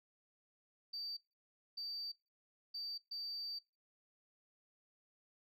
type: tone bursts at uneven times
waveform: sine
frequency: 4635 Hz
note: D8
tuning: 24 cents flat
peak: -40 dBFS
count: 4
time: 0.93-1.17 / 1.77-2.12 / 2.74-2.98 / 3.11-3.59 s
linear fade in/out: 10 ms
effects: noise-tail reverb RT60 0.3 s tail -22 dB re dry + tanh soft clip ceiling -37 dBFS